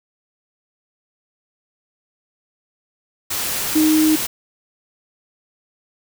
sine tone in noise, 311 Hz, D#4, 1 cent flat, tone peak -12 dBFS, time 3.75-4.16 s, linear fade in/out 10 ms, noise white, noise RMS -23 dBFS, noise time 3.3-4.27 s, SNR +8 dB, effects none

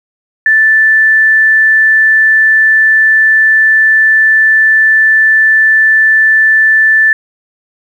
sine tone, 1760 Hz, A6, in tune, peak -4 dBFS, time 0.46-7.13 s, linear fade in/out 2 ms, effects 7-bit

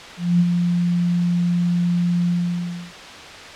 sine tone with ADSR envelope, 174.61 Hz, F3, in tune, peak -11 dBFS, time 0.17-2.93 s, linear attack 230 ms, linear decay 46 ms, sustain -5 dB, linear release 640 ms, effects white hiss -36 dBFS RMS until 3.55 s + low-pass 4000 Hz 12 dB/octave

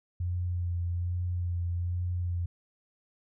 sine tone with vibrato, 87.9 Hz, F2, 12 cents sharp, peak -28 dBFS, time 0.2-2.46 s, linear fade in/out 5 ms, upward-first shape sine, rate 1.2 Hz, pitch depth 22 cents each way, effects none

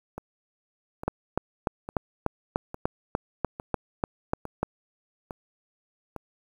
two click trains, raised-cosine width 1 ms, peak -21 / -10 dBFS, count 8 / 13, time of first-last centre 0.18-6.163 / 1.08-4.63 s, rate 1.17 / 3.38 Hz, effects 8-bit

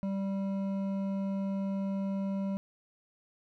sine tone with hard clipping, 195.3 Hz, G3, 6 cents flat, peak -32 dBFS, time 0.03-2.57 s, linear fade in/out 0 ms, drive 9 dB, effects none

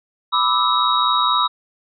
sine tone cluster, 992 / 1181 / 1305 / 3805 Hz, B5 / D6 / E6 / A#7, +7 / +9 / -18 / +35 cents, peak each -20 dBFS, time 0.32-1.48 s, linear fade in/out 20 ms, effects none

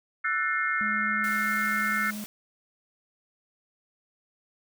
sine chord, F# half-diminished seventh, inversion third, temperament just, 1332 / 1480 / 1776 / 2131 Hz, E6 / F#6 / A6 / C7, +18 / 0 / +16 / +31 cents, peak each -30 dBFS, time 0.24-2.11 s, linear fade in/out 10 ms
triangle tone, 210 Hz, G#3, 19 cents sharp, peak -32 dBFS, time 0.81-2.24 s, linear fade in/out 0 ms
white high-pass noise, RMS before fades -42 dBFS, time 1.24-2.26 s, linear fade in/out 0 ms, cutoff 150 Hz, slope 24 dB/octave
effects none

